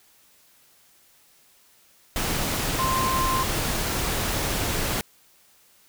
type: tone in noise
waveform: sine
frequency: 1046.5 Hz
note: C6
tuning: in tune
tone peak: -23 dBFS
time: 2.79-3.43 s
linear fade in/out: 0 ms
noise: pink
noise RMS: -26 dBFS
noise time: 2.16-5.01 s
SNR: 0 dB
effects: white hiss -58 dBFS RMS until 5.88 s